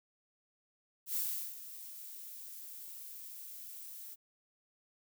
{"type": "noise with ADSR envelope", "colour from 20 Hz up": "violet", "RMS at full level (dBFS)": -34, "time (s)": [1.06, 4.16], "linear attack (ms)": 100, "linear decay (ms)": 380, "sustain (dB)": -14, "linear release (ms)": 31, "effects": []}